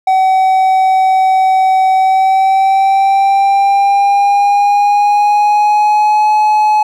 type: tone with pitch glide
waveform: triangle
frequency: 758 to 850.8 Hz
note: F#5 to G#5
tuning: +42 to +42 cents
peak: -5 dBFS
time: 0.07-6.83 s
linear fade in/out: 5 ms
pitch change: +200 cents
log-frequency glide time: 1.93-6.31 s
effects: none